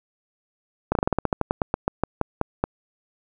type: slowing click train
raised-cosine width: 1 ms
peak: -6 dBFS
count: 18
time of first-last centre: 0.92-2.64 s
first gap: 32 ms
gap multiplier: 1.13
effects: none